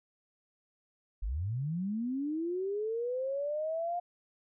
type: linear sweep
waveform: sine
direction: up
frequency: 41.2 to 710 Hz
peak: -31 dBFS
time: 1.22-4 s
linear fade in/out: 10 ms
effects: none